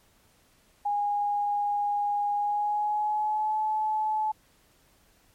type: tone with pitch glide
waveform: sine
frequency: 821 to 861.8 Hz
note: G#5 to A5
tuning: -20 to -36 cents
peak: -24 dBFS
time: 0.85-4.32 s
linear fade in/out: 10 ms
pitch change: +84 cents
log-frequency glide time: 2.35-3.58 s
effects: pink hiss -63 dBFS RMS until 5.34 s + MP3 64 kbps